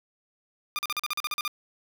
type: tone bursts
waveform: 15% pulse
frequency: 1206 Hz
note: D6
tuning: 46 cents sharp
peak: -21 dBFS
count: 11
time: 0.76-1.478 s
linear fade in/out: 0 ms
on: 28 ms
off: 41 ms
effects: 10-bit